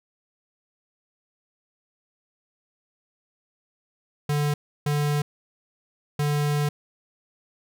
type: tone bursts at uneven times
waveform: square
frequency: 146.83 Hz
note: D3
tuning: in tune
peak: -22 dBFS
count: 3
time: 4.29-4.54 / 4.86-5.22 / 6.19-6.69 s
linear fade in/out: 5 ms
effects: none